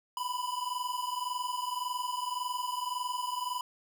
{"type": "tone pair together", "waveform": "square", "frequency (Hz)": [982, 1003.8], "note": ["B5", "B5"], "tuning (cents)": [-10, 28], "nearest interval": "unison", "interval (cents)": 38, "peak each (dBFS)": [-36, -36], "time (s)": [0.17, 3.61], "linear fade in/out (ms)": 2, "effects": []}